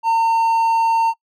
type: tone with hard clipping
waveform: triangle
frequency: 910 Hz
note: A#5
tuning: 42 cents flat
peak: -14 dBFS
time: 0.03-1.14 s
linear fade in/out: 50 ms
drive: 6 dB
effects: noise-tail reverb RT60 0.1 s tail -24 dB re dry